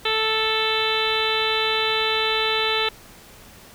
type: harmonic tone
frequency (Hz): 440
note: A4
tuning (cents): 0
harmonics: 1 / 2 / 3 / 4 / 5 / 6 / 7 / 8 / 9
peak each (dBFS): -26 / -29 / -28 / -30 / -30 / -28 / -29 / -27 / -28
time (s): 0.05-2.89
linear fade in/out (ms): 5
effects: pink hiss -46 dBFS RMS until 3.74 s